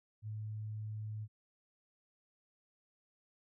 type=tone; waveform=sine; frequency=107.5 Hz; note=A2; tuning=40 cents flat; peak=-39 dBFS; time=0.22-1.28 s; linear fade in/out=50 ms; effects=none